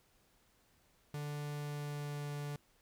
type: tone with pitch glide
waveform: 45% pulse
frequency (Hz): 146.83 to 145.56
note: D3 to D3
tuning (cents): 0 to -15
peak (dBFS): -39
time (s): 1.14-2.56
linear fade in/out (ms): 2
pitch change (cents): -15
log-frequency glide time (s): 1.51-2.33
effects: pink hiss -71 dBFS RMS until 2.81 s